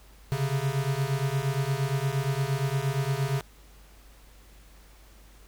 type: beating tone pair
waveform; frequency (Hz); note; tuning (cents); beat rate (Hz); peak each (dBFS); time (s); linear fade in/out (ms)
square; 132.6 / 141.2; C3 / C#3; +23 / +32; 8.6; -29; 0.32-3.41; 0
effects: added 50 Hz sine -51 dBFS peak until 5.47 s + pink hiss -57 dBFS RMS until 5.47 s